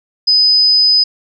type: tone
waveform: sine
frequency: 5010 Hz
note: D#8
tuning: 11 cents sharp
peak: -7 dBFS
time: 0.27-1.04 s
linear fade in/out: 10 ms
effects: none